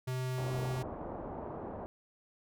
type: tone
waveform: square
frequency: 128.3 Hz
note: C3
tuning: 34 cents flat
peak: -34 dBFS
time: 0.07-0.83 s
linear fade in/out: 10 ms
type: low-pass noise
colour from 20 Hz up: white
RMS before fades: -42 dBFS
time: 0.38-1.86 s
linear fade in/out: 0 ms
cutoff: 850 Hz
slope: 24 dB/octave
effects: none